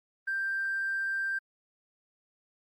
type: tone with tanh clipping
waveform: triangle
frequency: 1577 Hz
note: G6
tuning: 10 cents sharp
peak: -28 dBFS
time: 0.27-1.39 s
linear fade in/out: 10 ms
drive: 1 dB
effects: Opus 32 kbps